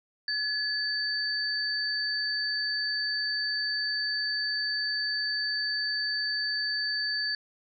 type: tone pair together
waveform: sine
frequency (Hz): 1703 / 4570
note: G#6 / D8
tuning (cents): +43 / -48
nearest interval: octave + perfect fourth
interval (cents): 1709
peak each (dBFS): -31 / -29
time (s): 0.28-7.35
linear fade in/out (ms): 2
effects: none